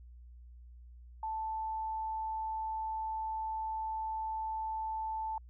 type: tone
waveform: sine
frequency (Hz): 880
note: A5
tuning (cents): 0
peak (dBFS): -34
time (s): 1.23-5.38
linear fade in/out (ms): 2
effects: added 60 Hz sine -50 dBFS peak until 5.49 s